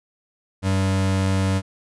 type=tone pair together; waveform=square; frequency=95.76 / 192.3 Hz; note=G2 / G3; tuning=-40 / -33 cents; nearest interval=octave; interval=1207 cents; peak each=-20 / -25 dBFS; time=0.62-1.62 s; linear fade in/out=50 ms; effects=resampled to 24000 Hz